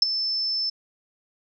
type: tone with ADSR envelope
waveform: sine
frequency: 5280 Hz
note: E8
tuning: 2 cents sharp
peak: -10 dBFS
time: 0.02-0.7 s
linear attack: 4 ms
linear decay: 15 ms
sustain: -13 dB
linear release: 8 ms
effects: none